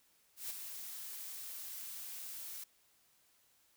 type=noise with ADSR envelope; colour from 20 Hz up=blue; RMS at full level=-40 dBFS; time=0.36-2.64 s; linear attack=140 ms; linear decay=15 ms; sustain=-6 dB; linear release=6 ms; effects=white hiss -71 dBFS RMS until 3.76 s